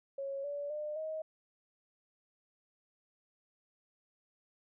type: tone with pitch steps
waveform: sine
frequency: 550 / 575.3 / 601.9 / 629.6 Hz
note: C#5 / D5 / D5 / D#5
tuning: -14 / -36 / +42 / +20 cents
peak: -36 dBFS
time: 0.18-1.22 s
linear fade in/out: 5 ms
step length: 260 ms
effects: none